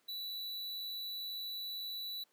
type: tone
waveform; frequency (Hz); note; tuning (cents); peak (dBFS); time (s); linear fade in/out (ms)
square; 3951; B7; 0; -40; 0.08-2.24; 10
effects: pink hiss -73 dBFS RMS until 2.32 s + high-pass 300 Hz 12 dB/octave